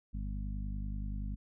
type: harmonic tone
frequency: 50.4 Hz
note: G1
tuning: 49 cents sharp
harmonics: 1 / 2 / 3 / 4 / 5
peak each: -36 / -44 / -48 / -45 / -51 dBFS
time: 0.13-1.36 s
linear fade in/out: 20 ms
effects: none